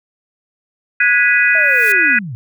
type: chord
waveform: sine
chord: G# minor seventh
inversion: third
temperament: equal with one note detuned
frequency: 1461.3 / 1661.2 / 1975.5 / 2489 Hz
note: F#6 / G#6 / B6 / D#7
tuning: -22 / 0 / 0 / 0 cents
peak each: -15 dBFS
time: 1-2.19 s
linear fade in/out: 5 ms
type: noise with exponential growth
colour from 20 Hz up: blue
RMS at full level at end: -24 dBFS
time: 1.49-1.92 s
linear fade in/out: 1 ms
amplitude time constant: 93 ms
type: linear sweep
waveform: sine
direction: down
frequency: 653 to 106.5 Hz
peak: -23 dBFS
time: 1.55-2.35 s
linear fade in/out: 0 ms
effects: none